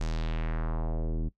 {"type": "tone with low-pass filter sweep", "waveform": "square", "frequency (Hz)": 40.14, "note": "E1", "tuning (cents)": -45, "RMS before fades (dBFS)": -30, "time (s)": [0, 1.29], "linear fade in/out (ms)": 10, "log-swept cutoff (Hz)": [7000, 270], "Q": 1.7, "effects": ["noise-tail reverb RT60 0.1 s tail -18 dB re dry"]}